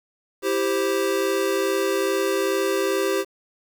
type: chord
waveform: square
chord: C major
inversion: first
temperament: equal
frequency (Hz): 329.6 / 392 / 523.3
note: E4 / G4 / C5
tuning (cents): 0 / 0 / 0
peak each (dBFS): -29 / -23 / -27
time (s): 0.42-3.25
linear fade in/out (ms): 50
effects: 8-bit